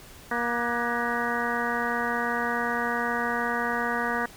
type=harmonic tone with a mistuned harmonic; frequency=237.4 Hz; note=A#3; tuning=32 cents sharp; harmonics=1 / 2 / 3 / 4 / 5 / 6 / 7 / 8; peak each=-33 / -33 / -33 / -33 / -33 / -33 / -33 / -33 dBFS; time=0.31-4.26 s; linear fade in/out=5 ms; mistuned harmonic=6; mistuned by=+69 cents; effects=pink hiss -48 dBFS RMS until 4.36 s